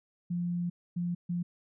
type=tone bursts at uneven times; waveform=sine; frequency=174.61 Hz; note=F3; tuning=in tune; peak=-29 dBFS; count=3; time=0.3-0.7 / 0.96-1.15 / 1.29-1.43 s; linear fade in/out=10 ms; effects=none